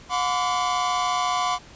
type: tone cluster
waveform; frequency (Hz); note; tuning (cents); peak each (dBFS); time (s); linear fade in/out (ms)
45% pulse; 722 / 1017 / 1151; F#5 / C6 / D6; -43 / -50 / -35; -26; 0.09-1.59; 50
effects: pink hiss -47 dBFS RMS until 1.75 s + resampled to 16000 Hz